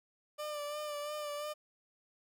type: tone with vibrato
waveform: 30% pulse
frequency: 593 Hz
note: D5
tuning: 17 cents sharp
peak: -35 dBFS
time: 0.38-1.54 s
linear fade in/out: 20 ms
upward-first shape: sine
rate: 2.9 Hz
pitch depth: 32 cents each way
effects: none